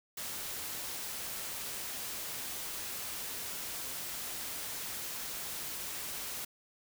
white noise, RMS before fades -40 dBFS, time 0.17-6.45 s, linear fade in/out 5 ms, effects none

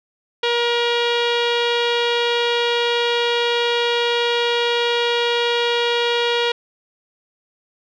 sawtooth tone with low-pass filter, 475.2 Hz, A#4, 33 cents sharp, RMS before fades -19 dBFS, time 0.43-6.52 s, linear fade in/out 5 ms, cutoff 3400 Hz, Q 3.6, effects none

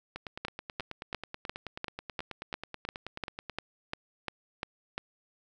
two click trains, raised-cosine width 0.3 ms, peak -17 / -22 dBFS, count 14 / 32, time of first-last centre 0.45-4.98 / 0.16-3.497 s, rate 2.87 / 9.29 Hz, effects none

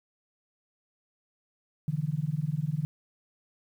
sine tone with tremolo, 151.2 Hz, D#3, 49 cents flat, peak -23 dBFS, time 1.88-2.85 s, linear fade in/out 0 ms, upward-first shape sine, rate 20 Hz, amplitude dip 95%, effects 10-bit

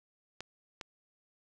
clicks, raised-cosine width 0.2 ms, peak -23 dBFS, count 2, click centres 0.406 / 0.812 s, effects none

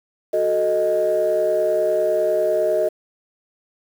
sine chord, D# diminished, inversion first, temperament equal, 370 / 440 / 622.3 Hz, F#4 / A4 / D#5, 0 / 0 / 0 cents, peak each -23 / -22 / -17 dBFS, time 0.33-2.89 s, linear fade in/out 10 ms, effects tanh soft clip ceiling -10 dBFS + 7-bit

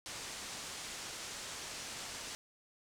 white low-pass noise, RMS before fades -45 dBFS, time 0.06-2.35 s, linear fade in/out 0 ms, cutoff 8100 Hz, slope 24 dB/octave, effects none

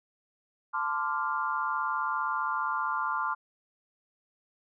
sine chord, D minor seventh, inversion second, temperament equal with one note detuned, 880 / 1035.1 / 1174.7 / 1396.9 Hz, A5 / C6 / D6 / F6, 0 / -19 / 0 / 0 cents, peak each -35 / -32 / -33 / -33 dBFS, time 0.73-3.35 s, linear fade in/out 20 ms, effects none

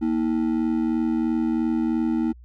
triangle ring-modulated tone, 277.2 Hz, C#4, in tune, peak -15 dBFS, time 0.01-2.33 s, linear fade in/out 20 ms, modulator 41.5 Hz, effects added 60 Hz sine -43 dBFS peak until 2.44 s

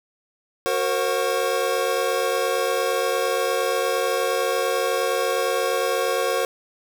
square tone cluster, 371.4 / 465.4 / 534 / 732 / 1103 Hz, F#4 / A#4 / C5 / F#5 / C#6, +7 / -3 / +35 / -19 / -9 cents, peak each -31 / -26 / -25 / -31 / -30 dBFS, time 0.66-6.45 s, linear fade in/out 0 ms, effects none

